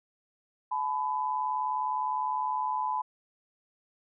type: tone pair together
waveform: sine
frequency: 860.4 / 1000 Hz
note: A5 / B5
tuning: -39 / +21 cents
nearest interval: minor third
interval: 260 cents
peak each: -32 / -29 dBFS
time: 0.71-3.02 s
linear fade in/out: 10 ms
effects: none